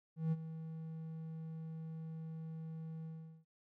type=tone with ADSR envelope; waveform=triangle; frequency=160.8 Hz; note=E3; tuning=43 cents flat; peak=-28 dBFS; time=0.16-3.45 s; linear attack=160 ms; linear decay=36 ms; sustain=-13 dB; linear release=400 ms; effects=none